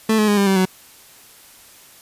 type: tone with pitch steps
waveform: 30% pulse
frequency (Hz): 220 / 212.9 / 206 / 199.31 / 192.85 / 186.61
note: A3 / G#3 / G#3 / G3 / G3 / F#3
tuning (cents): 0 / +43 / -14 / +29 / -28 / +15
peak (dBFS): -11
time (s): 0.09-0.654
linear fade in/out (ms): 5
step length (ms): 94
effects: white hiss -46 dBFS RMS until 2.01 s + resampled to 32000 Hz